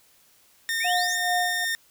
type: tone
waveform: sawtooth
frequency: 1824 Hz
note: A#6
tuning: 38 cents flat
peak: -21 dBFS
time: 0.69-1.75 s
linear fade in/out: 0 ms
type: exponential sweep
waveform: sine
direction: up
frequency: 2140 to 7570 Hz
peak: -30 dBFS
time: 0.8-1.17 s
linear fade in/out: 5 ms
type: tone with tremolo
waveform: sine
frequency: 717 Hz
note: F5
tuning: 45 cents sharp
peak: -22 dBFS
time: 0.84-1.65 s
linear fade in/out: 10 ms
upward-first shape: sine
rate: 2.4 Hz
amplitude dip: 80%
effects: white hiss -59 dBFS RMS until 1.9 s